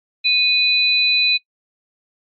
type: tone pair together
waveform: sine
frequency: 2489 / 3990 Hz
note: D#7 / B7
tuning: 0 / +17 cents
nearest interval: minor sixth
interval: 817 cents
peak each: -17 / -16 dBFS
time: 0.24-1.38 s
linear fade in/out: 20 ms
effects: noise-tail reverb RT60 0.1 s tail -20 dB re dry + AAC 48 kbps